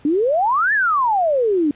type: exponential two-way sweep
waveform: sine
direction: up then down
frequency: 280.6 to 1800 to 280.6 Hz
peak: -14 dBFS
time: 0.05-1.71 s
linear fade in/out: 2 ms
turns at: 0.73 s
effects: pink hiss -50 dBFS RMS until 1.75 s + resampled to 8000 Hz